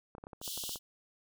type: clicks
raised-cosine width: 1 ms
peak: -32 dBFS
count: 11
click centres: 0.151 / 0.182 / 0.239 / 0.269 / 0.332 / 0.415 / 0.478 / 0.576 / 0.638 / 0.693 / 0.758 s
type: high-pass noise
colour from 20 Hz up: pink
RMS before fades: -40 dBFS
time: 0.41-0.79 s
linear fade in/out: 50 ms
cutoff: 2900 Hz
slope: 96 dB/octave
effects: none